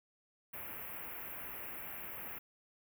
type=band-stop noise; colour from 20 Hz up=white; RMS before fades=-45 dBFS; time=0.53-2.39 s; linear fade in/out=10 ms; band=2700 to 12000 Hz; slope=48 dB/octave; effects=none